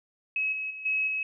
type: tone with level steps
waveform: sine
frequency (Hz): 2564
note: E7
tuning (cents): -49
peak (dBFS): -25 / -30 / -37 / -24 / -27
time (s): 0.36-1.23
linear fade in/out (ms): 2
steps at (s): 0.52 / 0.7 / 0.85 / 1.07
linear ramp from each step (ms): 10
effects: none